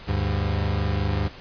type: tone pair together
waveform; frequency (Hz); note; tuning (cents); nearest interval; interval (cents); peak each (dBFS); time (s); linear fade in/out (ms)
35% pulse; 75.45 / 100.8; D2 / G2; +47 / +49; perfect fourth; 502; -23; 0.07-1.29; 20
effects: pink hiss -43 dBFS RMS until 1.4 s + resampled to 11025 Hz